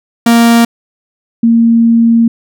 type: tone pair in turn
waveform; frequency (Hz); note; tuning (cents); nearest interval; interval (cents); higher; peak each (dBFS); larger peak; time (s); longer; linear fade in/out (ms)
45% pulse / sine; 233.1 / 230.7; A#3 / A#3; 0 / -18; unison; 18; first; -4; neither; 0.26-0.65 / 1.43-2.28; second; 5
effects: none